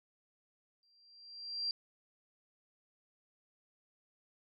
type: tone with exponential growth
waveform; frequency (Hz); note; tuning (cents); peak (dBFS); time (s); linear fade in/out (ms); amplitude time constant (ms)
sine; 4735; D8; +13; -31; 0.83-1.71; 1; 190
effects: none